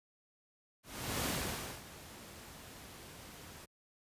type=noise with ADSR envelope; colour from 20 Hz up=pink; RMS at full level=-34 dBFS; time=0.83-3.66 s; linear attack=410 ms; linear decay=580 ms; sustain=-17 dB; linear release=21 ms; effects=high-pass 60 Hz 12 dB/octave + resampled to 32000 Hz